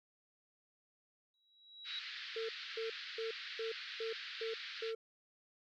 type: tone with exponential growth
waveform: sine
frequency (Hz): 3879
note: B7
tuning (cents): -32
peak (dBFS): -39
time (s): 1.34-1.99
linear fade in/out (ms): 1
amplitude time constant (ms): 140
type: band-pass noise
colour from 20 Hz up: white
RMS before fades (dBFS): -47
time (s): 1.84-4.94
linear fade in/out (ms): 50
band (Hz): 1400 to 4500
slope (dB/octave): 48
type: tone bursts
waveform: triangle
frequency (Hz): 450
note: A4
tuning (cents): +39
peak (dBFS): -36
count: 7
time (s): 2.36-4.95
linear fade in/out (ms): 5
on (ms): 130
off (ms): 280
effects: none